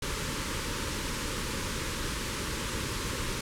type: band-stop noise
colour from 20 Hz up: pink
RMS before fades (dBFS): -33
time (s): 0.02-3.41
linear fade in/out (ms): 5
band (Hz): 580 to 870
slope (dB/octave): 96
effects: low-pass 10000 Hz 12 dB/octave